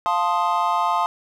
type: chord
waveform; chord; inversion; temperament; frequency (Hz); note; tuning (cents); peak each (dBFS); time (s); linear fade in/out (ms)
triangle; F dominant seventh; none; equal; 698.5 / 880 / 1046.5 / 1244.5; F5 / A5 / C6 / Eb6; 0 / 0 / 0 / 0; -23 / -21 / -21 / -23; 0.06-1.06; 0
effects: none